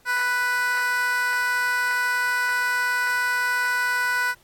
15% pulse tone with high-pass filter, 494.4 Hz, B4, 2 cents sharp, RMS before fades -23 dBFS, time 0.05-4.35 s, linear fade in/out 50 ms, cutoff 1300 Hz, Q 3.8, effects pink hiss -58 dBFS RMS until 4.43 s + AAC 64 kbps

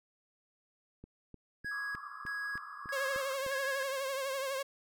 click train, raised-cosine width 3 ms, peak -36 dBFS, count 9, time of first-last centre 1.04-3.464 s, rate 3.3 Hz
triangle tone with tremolo, 1661.2 Hz, G#6, in tune, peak -34 dBFS, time 1.64-4.04 s, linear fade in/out 20 ms, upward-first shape square, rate 1.6 Hz, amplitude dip 80%
pink band-pass noise, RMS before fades -47 dBFS, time 1.71-3.37 s, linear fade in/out 5 ms, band 1100 to 1300 Hz, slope 96 dB/octave
sawtooth tone with vibrato, 540 Hz, C#5, 45 cents flat, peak -30 dBFS, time 2.92-4.63 s, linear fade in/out 10 ms, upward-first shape triangle, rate 12 Hz, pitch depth 72 cents each way
effects none

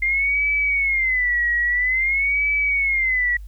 sine tone with vibrato, 2093 Hz, C7, in tune, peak -17 dBFS, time 0.02-3.37 s, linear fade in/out 5 ms, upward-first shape sine, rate 0.5 Hz, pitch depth 160 cents each way, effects added 50 Hz sine -33 dBFS peak until 3.47 s + white hiss -62 dBFS RMS until 3.47 s

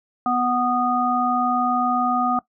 harmonic tone, 246.8 Hz, B3, 1 cent flat, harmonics 1 / 3 / 5, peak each -24 / -21 / -22 dBFS, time 0.26-2.39 s, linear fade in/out 2 ms, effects noise-tail reverb RT60 0.1 s tail -19 dB re dry

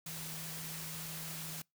sine tone in noise, 160 Hz, D#3, 49 cents sharp, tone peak -47 dBFS, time 0.06-1.62 s, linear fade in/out 5 ms, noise white, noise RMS -44 dBFS, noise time 0.06-1.62 s, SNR -6 dB, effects noise-tail reverb RT60 0.2 s tail -26 dB re dry

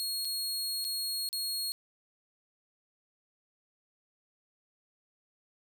sawtooth tone with dropouts, 4300 Hz, C8, 47 cents sharp, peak -29 dBFS, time 0-1.72 s, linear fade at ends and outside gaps 0 ms, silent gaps 0.248-0.252 / 0.843-0.849 / 1.289-1.329 s, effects none

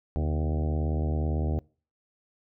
harmonic tone with a mistuned harmonic, 77.78 Hz, D#2, in tune, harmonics 1 / 2 / 3 / 4 / 5 / 6 / 7 / 8 / 9 / 10, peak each -26 / -32 / -36 / -38 / -40 / -42 / -43 / -44 / -45 / -46 dBFS, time 0.16-1.59 s, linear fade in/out 0 ms, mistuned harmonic 2, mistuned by -93 cents, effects noise-tail reverb RT60 0.4 s tail -25 dB re dry

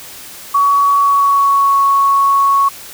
sine tone with pitch glide, 1127 to 1108.3 Hz, C#6 to C#6, +28 to -1 cents, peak -8 dBFS, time 0.54-2.69 s, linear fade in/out 10 ms, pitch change -29 cents, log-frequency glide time 0.92-1.79 s, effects white hiss -33 dBFS RMS until 2.93 s

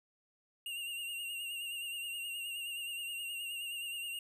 square tone with vibrato, 2800 Hz, F7, 4 cents sharp, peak -39 dBFS, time 0.66-4.19 s, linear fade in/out 2 ms, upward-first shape sine, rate 9.5 Hz, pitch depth 44 cents each way, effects none

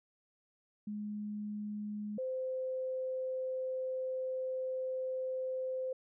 sine tone pair in turn, 209.1 / 517.5 Hz, G#3 / C5, +12 / -19 cents, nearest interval octave + major third, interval 1569 cents, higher second, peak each -37 / -34 dBFS, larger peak second, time 0.87-2.18 / 2.18-5.93 s, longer second, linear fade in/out 5 ms, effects none

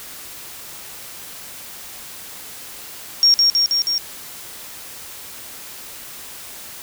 sine tone with echo, 5560 Hz, F8, 9 cents flat, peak -9 dBFS, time 3.23-3.34 s, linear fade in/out 0 ms, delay 160 ms, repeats 4, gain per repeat -2 dB, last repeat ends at 3.98 s, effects white hiss -36 dBFS RMS until 6.82 s

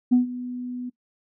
sine tone with ADSR envelope, 247.8 Hz, B3, 6 cents sharp, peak -11 dBFS, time 0.11-0.9 s, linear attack 19 ms, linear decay 130 ms, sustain -18 dB, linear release 14 ms, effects noise-tail reverb RT60 0.1 s tail -19 dB re dry + tanh soft clip ceiling -10 dBFS

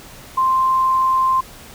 sine tone, 1046.5 Hz, C6, in tune, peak -13 dBFS, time 0.37-1.41 s, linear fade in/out 10 ms, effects pink hiss -40 dBFS RMS until 1.74 s

